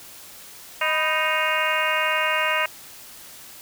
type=harmonic tone with a mistuned harmonic; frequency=311.1 Hz; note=D#4; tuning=in tune; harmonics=2 / 3 / 4 / 5 / 6 / 7 / 8 / 9; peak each=-28 / -28 / -28 / -28 / -28 / -28 / -28 / -28 dBFS; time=0.81-2.66 s; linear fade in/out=5 ms; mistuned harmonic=3; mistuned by=+97 cents; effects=white hiss -43 dBFS RMS until 3.61 s